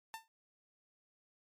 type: tone with exponential decay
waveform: sawtooth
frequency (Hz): 895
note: A5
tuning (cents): +29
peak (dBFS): -36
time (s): 0.14-0.28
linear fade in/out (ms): 0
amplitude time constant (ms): 29
effects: MP3 96 kbps